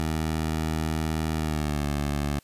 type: tone with pitch glide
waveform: 15% pulse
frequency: 78.9 to 72.35 Hz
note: D#2 to D2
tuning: +25 to -25 cents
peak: -19 dBFS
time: 0-2.39 s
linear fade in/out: 0 ms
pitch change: -150 cents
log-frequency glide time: 1.37-1.87 s
effects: white hiss -60 dBFS RMS until 2.43 s + resampled to 32000 Hz